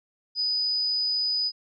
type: tone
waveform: sine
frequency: 4978 Hz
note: D#8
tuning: in tune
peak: -23 dBFS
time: 0.35-1.52 s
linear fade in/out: 50 ms
effects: none